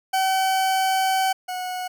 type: tone pair in turn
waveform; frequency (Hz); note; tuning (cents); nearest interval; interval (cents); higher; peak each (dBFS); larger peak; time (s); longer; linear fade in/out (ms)
40% pulse; 762 / 733; G5 / F#5; -49 / -16; minor second; 67; first; -18 / -26; first; 0.13-1.33 / 1.48-1.88; first; 10
effects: none